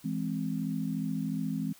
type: chord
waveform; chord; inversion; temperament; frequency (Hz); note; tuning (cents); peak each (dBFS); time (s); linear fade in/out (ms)
sine; E augmented; none; equal; 164.81 / 207.7 / 261.6; E3 / G#3 / B#3; 0 / 0 / 0; -34; 0.04-1.73; 10
effects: white hiss -57 dBFS RMS until 1.79 s